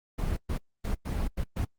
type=noise bursts at uneven times; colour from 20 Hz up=brown; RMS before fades=-29 dBFS; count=6; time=0.18-0.37 / 0.49-0.58 / 0.84-0.95 / 1.05-1.28 / 1.37-1.44 / 1.56-1.65 s; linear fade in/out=10 ms; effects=noise-tail reverb RT60 0.1 s tail -24 dB re dry + Opus 24 kbps